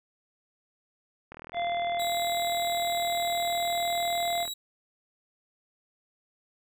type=click train; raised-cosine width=0.5 ms; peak=-27 dBFS; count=127; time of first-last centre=1.32-4.478 s; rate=39.9 Hz
type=harmonic tone; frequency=692 Hz; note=F5; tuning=16 cents flat; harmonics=1 / 3 / 5; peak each=-27 / -37 / -41 dBFS; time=1.53-4.47 s; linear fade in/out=50 ms
type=tone; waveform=sawtooth; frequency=3872 Hz; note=B7; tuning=35 cents flat; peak=-30 dBFS; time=1.99-4.54 s; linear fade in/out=10 ms
effects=none